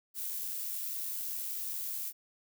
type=noise with amplitude modulation; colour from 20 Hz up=violet; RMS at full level=-36 dBFS; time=0.14-2.13 s; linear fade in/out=50 ms; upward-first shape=sine; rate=90 Hz; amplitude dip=30%; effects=none